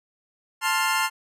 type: chord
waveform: 25% pulse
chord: F major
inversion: first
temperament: equal with one note detuned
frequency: 880 / 1053.2 / 1396.9 Hz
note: A5 / C6 / F6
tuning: 0 / +11 / 0 cents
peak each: -22 dBFS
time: 0.61-1.1 s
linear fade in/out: 50 ms
effects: resampled to 32000 Hz